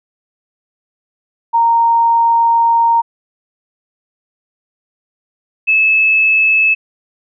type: tone pair in turn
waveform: sine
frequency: 927 / 2604 Hz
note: A#5 / E7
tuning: -10 / -22 cents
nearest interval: octave + tritone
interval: 1788 cents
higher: second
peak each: -8 dBFS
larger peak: neither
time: 1.53-3.02 / 5.67-6.75 s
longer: first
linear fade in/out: 20 ms
effects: none